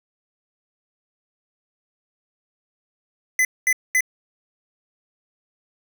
square tone bursts, 2019 Hz, B6, 38 cents sharp, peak -16 dBFS, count 3, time 3.39-4.007 s, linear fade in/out 2 ms, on 59 ms, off 220 ms, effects none

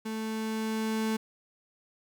35% pulse tone with level ramp, 220 Hz, A3, in tune, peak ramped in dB -31 to -25 dBFS, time 0.05-1.17 s, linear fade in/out 10 ms, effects 11-bit

